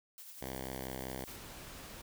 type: noise with tremolo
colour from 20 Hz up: blue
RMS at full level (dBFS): -49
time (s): 0.18-1.36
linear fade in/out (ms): 0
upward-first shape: triangle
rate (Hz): 11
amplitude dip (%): 45
type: tone with pitch glide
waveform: 5% pulse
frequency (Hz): 65.41 to 65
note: C2 to C2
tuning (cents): 0 to -11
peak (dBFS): -29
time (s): 0.41-1.25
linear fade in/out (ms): 10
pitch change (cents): -11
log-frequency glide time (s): 0.77-0.92
type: noise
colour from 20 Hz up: pink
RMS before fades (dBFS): -49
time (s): 1.27-2.02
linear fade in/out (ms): 10
effects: none